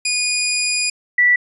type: tone pair in turn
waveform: 15% pulse / sine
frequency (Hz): 2457 / 1960.9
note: D#7 / B6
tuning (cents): -22 / -13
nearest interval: major third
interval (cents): 391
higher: first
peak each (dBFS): -10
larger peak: neither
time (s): 0.05-0.9 / 1.18-1.36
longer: first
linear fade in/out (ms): 5
effects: resampled to 24000 Hz